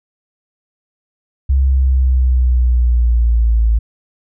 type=linear sweep; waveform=sine; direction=down; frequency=67.6 to 55 Hz; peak=-9 dBFS; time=1.49-3.79 s; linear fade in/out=10 ms; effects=none